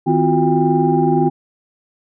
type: tone cluster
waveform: sine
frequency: 157.6 / 256.3 / 344.6 / 366.1 / 800 Hz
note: D#3 / C4 / F4 / F#4 / G5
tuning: +23 / -36 / -23 / -18 / +35 cents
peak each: -18 dBFS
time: 0.06-1.3 s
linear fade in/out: 20 ms
effects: tanh soft clip ceiling -1 dBFS

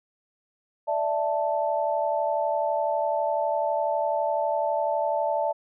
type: chord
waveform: sine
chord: D suspended second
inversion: none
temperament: equal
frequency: 587.3 / 659.3 / 880 Hz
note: D5 / E5 / A5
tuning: 0 / 0 / 0 cents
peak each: -27 dBFS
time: 0.87-5.53 s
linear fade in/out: 20 ms
effects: none

